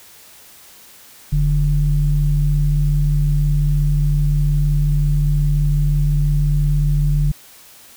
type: tone pair together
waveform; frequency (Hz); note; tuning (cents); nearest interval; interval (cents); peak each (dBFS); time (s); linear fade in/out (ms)
sine; 41.2 / 146.83; E1 / D3; 0 / 0; octave + minor seventh; 2200; -15; 1.32-7.32; 10
effects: tanh soft clip ceiling -5 dBFS + white hiss -44 dBFS RMS until 7.96 s